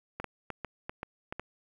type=clicks; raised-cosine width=0.5 ms; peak=-21 dBFS; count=8; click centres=0.2 / 0.243 / 0.503 / 0.647 / 0.895 / 1.031 / 1.325 / 1.396 s; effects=9-bit